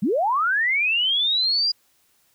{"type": "linear sweep", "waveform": "sine", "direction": "up", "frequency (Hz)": [161.7, 4891], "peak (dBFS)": -18, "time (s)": [0.02, 1.72], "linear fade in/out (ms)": 10, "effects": ["white hiss -63 dBFS RMS until 2.34 s"]}